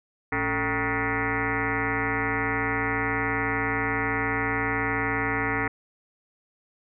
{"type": "tone with frequency modulation", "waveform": "sine", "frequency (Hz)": 1108.7, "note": "C#6", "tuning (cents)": 0, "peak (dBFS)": -23, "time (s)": [0.32, 5.68], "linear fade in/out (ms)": 5, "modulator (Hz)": 166, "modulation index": 6.2, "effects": []}